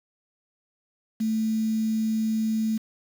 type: tone with quantisation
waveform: sine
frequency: 220 Hz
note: A3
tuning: in tune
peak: -22 dBFS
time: 1.2-2.78 s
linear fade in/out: 10 ms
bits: 7
effects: none